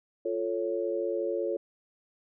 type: chord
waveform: sine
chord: F augmented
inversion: none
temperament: equal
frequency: 349.2 / 440 / 554.4 Hz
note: F4 / A4 / C#5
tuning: 0 / 0 / 0 cents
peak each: -32 dBFS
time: 0.25-1.57 s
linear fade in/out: 5 ms
effects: none